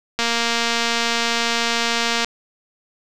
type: click train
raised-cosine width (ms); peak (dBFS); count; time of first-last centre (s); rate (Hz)
0.2; -3; 480; 0.19-2.246; 233
effects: none